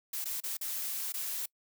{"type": "noise with dropouts", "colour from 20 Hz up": "blue", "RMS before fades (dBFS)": -36, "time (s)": [0.13, 1.46], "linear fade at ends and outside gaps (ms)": 5, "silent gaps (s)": [[0.244, 0.254], [0.404, 0.436], [0.57, 0.611], [1.123, 1.139]], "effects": ["noise-tail reverb RT60 0.1 s tail -25 dB re dry"]}